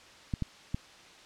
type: clicks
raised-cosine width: 5 ms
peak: -18 dBFS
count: 3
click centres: 0.338 / 0.423 / 0.745 s
effects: white hiss -53 dBFS RMS until 1.25 s + low-pass 5000 Hz 12 dB/octave